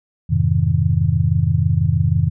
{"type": "chord", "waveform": "sine", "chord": "F minor seventh", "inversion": "none", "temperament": "just", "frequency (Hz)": [87.31, 104.77, 130.96, 157.15], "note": ["F2", "Ab2", "C3", "Eb3"], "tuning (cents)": [0, 16, 2, 18], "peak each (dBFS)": -19, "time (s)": [0.29, 2.3], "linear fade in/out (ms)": 20, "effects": []}